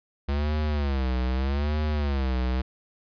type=tone with vibrato; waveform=square; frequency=69.3 Hz; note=C#2; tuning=in tune; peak=-24 dBFS; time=0.28-2.62 s; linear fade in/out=10 ms; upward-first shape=sine; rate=0.81 Hz; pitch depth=170 cents each way; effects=resampled to 11025 Hz